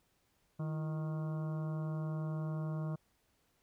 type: harmonic tone with a mistuned harmonic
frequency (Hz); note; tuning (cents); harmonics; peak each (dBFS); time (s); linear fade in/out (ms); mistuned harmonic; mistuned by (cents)
155.56; D#3; 0; 1 / 2 / 3 / 4 / 5 / 6 / 7 / 8 / 9; -35 / -48 / -54 / -49 / -59 / -59 / -54 / -60 / -60; 0.59-2.96; 10; 2; +110
effects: pink hiss -75 dBFS RMS until 3.62 s